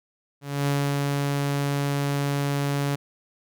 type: tone with ADSR envelope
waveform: sawtooth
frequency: 141.7 Hz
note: C#3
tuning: 38 cents sharp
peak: -17 dBFS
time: 0.41-2.96 s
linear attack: 260 ms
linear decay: 270 ms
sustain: -2 dB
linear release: 13 ms
effects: none